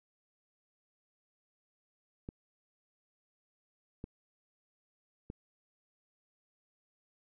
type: clicks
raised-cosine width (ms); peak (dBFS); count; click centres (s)
3; -28; 3; 2.289 / 4.041 / 5.301
effects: none